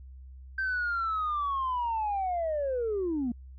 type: linear sweep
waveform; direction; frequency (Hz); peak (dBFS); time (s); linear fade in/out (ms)
sine; down; 1568 to 227.9; -26; 0.58-3.32; 5
effects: tanh soft clip ceiling -24 dBFS + added 65 Hz sine -44 dBFS peak until 3.58 s